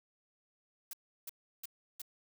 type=noise bursts; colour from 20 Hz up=blue; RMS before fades=-43 dBFS; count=4; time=0.91-2.018 s; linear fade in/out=2 ms; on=22 ms; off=340 ms; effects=none